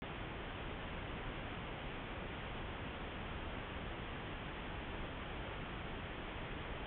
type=low-pass noise; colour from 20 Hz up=pink; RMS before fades=-45 dBFS; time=0.02-6.86 s; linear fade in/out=0 ms; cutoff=3400 Hz; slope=96 dB/octave; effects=none